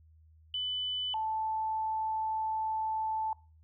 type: tone pair in turn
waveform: sine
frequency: 3000 / 876.8 Hz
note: F#7 / A5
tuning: +23 / -6 cents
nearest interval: octave + major sixth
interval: 2129 cents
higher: first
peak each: -31 / -30 dBFS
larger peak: second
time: 0.54-1.14 / 1.14-3.33 s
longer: second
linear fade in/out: 2 ms
effects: noise-tail reverb RT60 0.4 s tail -24 dB re dry + added 79 Hz sine -57 dBFS peak until 3.63 s